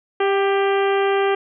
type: harmonic tone with a mistuned harmonic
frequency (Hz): 395.4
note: G4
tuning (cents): +15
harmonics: 1 / 2 / 3 / 4 / 5 / 6 / 7 / 8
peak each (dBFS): -17 / -23 / -27 / -29 / -31 / -33 / -34 / -35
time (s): 0.2-1.35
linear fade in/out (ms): 5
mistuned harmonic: 2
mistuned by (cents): -19
effects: none